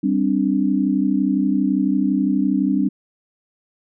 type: chord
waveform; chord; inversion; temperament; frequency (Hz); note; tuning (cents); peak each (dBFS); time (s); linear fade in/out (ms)
sine; G suspended fourth; none; equal; 196 / 261.6 / 293.7; G3 / C4 / D4; 0 / 0 / 0; -20; 0.03-2.89; 10
effects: none